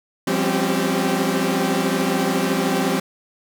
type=tone cluster; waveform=sawtooth; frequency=174.2 / 199.6 / 257.4 / 271.2 / 387 Hz; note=F3 / G3 / C4 / C#4 / G4; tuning=-4 / +32 / -28 / -38 / -22 cents; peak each=-21 dBFS; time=0.27-3 s; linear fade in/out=5 ms; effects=none